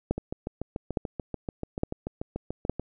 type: two click trains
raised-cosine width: 2 ms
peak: -11 / -18 dBFS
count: 4 / 19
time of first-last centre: 0.11-2.696 / 0.18-2.796 s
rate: 1.16 / 6.88 Hz
effects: none